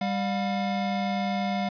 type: tone pair together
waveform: square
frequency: 197.5 / 714.7 Hz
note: G3 / F5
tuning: +13 / +40 cents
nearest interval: octave + minor seventh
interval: 2227 cents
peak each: -28 / -30 dBFS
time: 0.01-1.69 s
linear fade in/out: 5 ms
effects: resampled to 11025 Hz + 9-bit